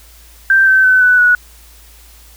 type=tone with pitch steps; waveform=sine; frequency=1568 / 1542 / 1516.3 / 1491.2 / 1466.4 Hz; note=G6 / G6 / F#6 / F#6 / F#6; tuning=0 / -29 / +42 / +13 / -16 cents; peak=-6 dBFS; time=0.5-1.35 s; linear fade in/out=2 ms; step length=170 ms; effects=added 56 Hz sine -41 dBFS peak until 2.36 s + white hiss -44 dBFS RMS until 2.36 s